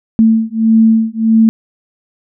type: beating tone pair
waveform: sine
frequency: 222.5 / 224.1 Hz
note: A3 / A3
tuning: +20 / +32 cents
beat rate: 1.6 Hz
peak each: -10 dBFS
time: 0.19-1.49 s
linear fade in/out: 0 ms
effects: none